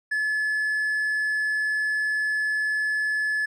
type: tone with hard clipping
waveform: triangle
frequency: 1719 Hz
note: A6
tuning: 41 cents flat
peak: -23 dBFS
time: 0.11-3.46 s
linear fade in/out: 10 ms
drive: 5 dB
effects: none